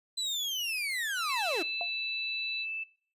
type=linear sweep; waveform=35% pulse; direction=down; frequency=4049 to 290 Hz; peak=-29 dBFS; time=0.17-1.63 s; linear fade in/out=10 ms
type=tone with pitch glide; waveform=sine; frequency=4000 to 3965 Hz; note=B7 to B7; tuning=+21 to +6 cents; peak=-36 dBFS; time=1.15-2.66 s; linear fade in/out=50 ms; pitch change=-15 cents; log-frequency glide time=1.79-1.9 s
type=tone; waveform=sine; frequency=2637 Hz; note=E7; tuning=in tune; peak=-34 dBFS; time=1.29-2.84 s; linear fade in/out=10 ms
type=tone with exponential decay; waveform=sine; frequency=698.5 Hz; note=F5; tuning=in tune; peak=-30 dBFS; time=1.81-1.91 s; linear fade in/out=1 ms; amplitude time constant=20 ms
effects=noise-tail reverb RT60 0.5 s tail -21 dB re dry + resampled to 32000 Hz

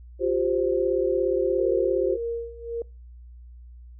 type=chord; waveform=sine; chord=F suspended second; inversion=none; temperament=equal with one note detuned; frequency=354.9 / 392 / 523.3 Hz; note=F4 / G4 / C5; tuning=+28 / 0 / 0 cents; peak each=-25 dBFS; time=0.19-2.18 s; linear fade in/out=50 ms
type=tone with tremolo; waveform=sine; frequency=466.2 Hz; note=A#4; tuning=in tune; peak=-25 dBFS; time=1.59-2.82 s; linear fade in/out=2 ms; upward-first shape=sine; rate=1.8 Hz; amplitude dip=85%
effects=noise-tail reverb RT60 0.3 s tail -26 dB re dry + added 60 Hz sine -42 dBFS peak until 3.99 s

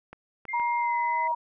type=clicks; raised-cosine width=0.5 ms; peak=-27 dBFS; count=3; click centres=0.13 / 0.453 / 0.598 s
type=tone with pitch glide; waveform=sine; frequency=2110 to 2031 Hz; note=C7 to B6; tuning=+14 to +48 cents; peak=-32 dBFS; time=0.48-1.28 s; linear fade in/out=10 ms; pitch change=-66 cents; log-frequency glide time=0.78-0.97 s
type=tone; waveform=sine; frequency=950 Hz; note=A#5; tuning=33 cents sharp; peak=-24 dBFS; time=0.53-1.35 s; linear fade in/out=10 ms
type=tone with exponential growth; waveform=sine; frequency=643 Hz; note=E5; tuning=43 cents flat; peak=-33 dBFS; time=0.63-1.32 s; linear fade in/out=5 ms; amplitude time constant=150 ms
effects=none

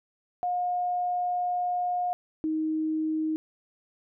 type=tone pair in turn; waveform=sine; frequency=716 / 313.8 Hz; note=F5 / D#4; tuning=+43 / +15 cents; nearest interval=octave + major second; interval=1428 cents; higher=first; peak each=-25 dBFS; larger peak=neither; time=0.43-2.13 / 2.44-3.36 s; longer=first; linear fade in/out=0 ms; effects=none

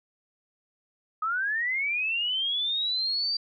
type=linear sweep; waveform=sine; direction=up; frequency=1244.5 to 4699 Hz; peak=-25 dBFS; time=1.22-3.37 s; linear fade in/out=5 ms; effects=none

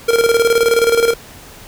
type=tone with tremolo; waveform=square; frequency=464.1 Hz; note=A#4; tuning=8 cents flat; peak=-9 dBFS; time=0.08-1.14 s; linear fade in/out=10 ms; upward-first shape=square; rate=19 Hz; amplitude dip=60%; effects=pink hiss -38 dBFS RMS until 1.67 s

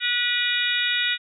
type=harmonic tone with a mistuned harmonic; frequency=486.5 Hz; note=B4; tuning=26 cents flat; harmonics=3 / 4 / 5 / 6 / 7 / 8; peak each=-28 / -27 / -28 / -29 / -29 / -26 dBFS; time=0-1.18 s; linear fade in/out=50 ms; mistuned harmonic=8; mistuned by=-69 cents; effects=none

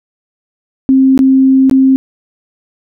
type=tone with dropouts; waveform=sine; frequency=265.3 Hz; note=C4; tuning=24 cents sharp; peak=-4 dBFS; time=0.89-1.96 s; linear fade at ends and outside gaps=0 ms; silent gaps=1.177-1.191 / 1.697-1.712 s; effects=none

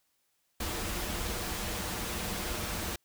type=noise with comb filter; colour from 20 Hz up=pink; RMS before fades=-35 dBFS; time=0.6-2.96 s; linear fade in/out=5 ms; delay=7.4 ms; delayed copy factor=-0.5; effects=white hiss -75 dBFS RMS until 3.04 s

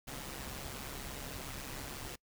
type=noise with amplitude modulation; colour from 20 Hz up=pink; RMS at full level=-41 dBFS; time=0.07-2.16 s; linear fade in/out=10 ms; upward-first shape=sine; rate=136 Hz; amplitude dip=60%; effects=noise-tail reverb RT60 0.1 s tail -25 dB re dry

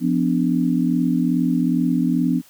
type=chord; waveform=sine; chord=B diminished; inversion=second; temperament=equal with one note detuned; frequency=174.61 / 251.3 / 293.7 Hz; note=F3 / B3 / D4; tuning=0 / +30 / 0 cents; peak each=-21 / -19 / -22 dBFS; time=0-2.42 s; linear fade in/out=50 ms; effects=white hiss -51 dBFS RMS until 2.49 s

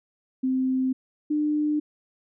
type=tone pair in turn; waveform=sine; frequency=260 / 300 Hz; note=C4 / D4; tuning=-11 / +37 cents; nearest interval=major second; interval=248 cents; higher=second; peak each=-21 dBFS; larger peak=neither; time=0.43-0.93 / 1.3-1.8 s; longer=neither; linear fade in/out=10 ms; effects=none

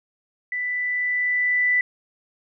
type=tone with level ramp; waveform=sine; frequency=1984 Hz; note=B6; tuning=7 cents sharp; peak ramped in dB=-24 to -16 dBFS; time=0.52-1.81 s; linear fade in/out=2 ms; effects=none

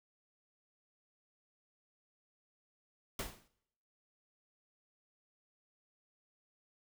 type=noise with exponential decay; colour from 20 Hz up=pink; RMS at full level=-36 dBFS; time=3.19-3.48 s; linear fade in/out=2 ms; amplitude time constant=62 ms; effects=noise-tail reverb RT60 0.8 s tail -22 dB re dry

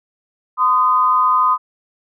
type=tone pair together; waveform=sine; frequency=1025 / 1238 Hz; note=C6 / D#6; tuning=-36 / -9 cents; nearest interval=minor third; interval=327 cents; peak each=-14 dBFS; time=0.57-1.58 s; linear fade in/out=50 ms; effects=none

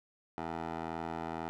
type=tone with band-pass filter; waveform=15% pulse; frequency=82 Hz; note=E2; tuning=9 cents flat; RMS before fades=-39 dBFS; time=0.38-1.49 s; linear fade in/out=0 ms; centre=760 Hz; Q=1.2; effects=none

